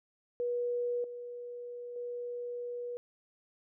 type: tone with level steps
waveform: sine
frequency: 484.3 Hz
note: B4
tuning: 34 cents flat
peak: -30 / -40 / -36 dBFS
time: 0.4-2.97 s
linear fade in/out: 0 ms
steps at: 1.04 / 1.96 s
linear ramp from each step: 2 ms
effects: none